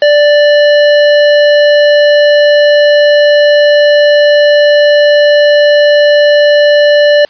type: tone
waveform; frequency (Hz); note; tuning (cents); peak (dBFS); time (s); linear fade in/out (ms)
square; 587.3; D5; 0; -4; 0.02-7.25; 2
effects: white hiss -43 dBFS RMS until 7.29 s + resampled to 11025 Hz